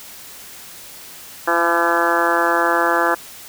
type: harmonic tone with a mistuned harmonic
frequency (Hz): 170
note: F3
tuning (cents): -46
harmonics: 2 / 3 / 4 / 5 / 6 / 7 / 8 / 9 / 10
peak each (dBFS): -23 / -23 / -23 / -23 / -23 / -23 / -23 / -23 / -23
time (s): 1.47-3.15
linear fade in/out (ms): 10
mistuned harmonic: 6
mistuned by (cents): -19
effects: white hiss -38 dBFS RMS until 3.48 s